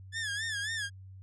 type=tone with vibrato; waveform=sawtooth; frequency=1719 Hz; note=A6; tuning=41 cents flat; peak=-29 dBFS; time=0.12-0.9 s; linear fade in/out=50 ms; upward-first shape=sine; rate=3.7 Hz; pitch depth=110 cents each way; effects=added 95 Hz sine -46 dBFS peak until 1.22 s + resampled to 22050 Hz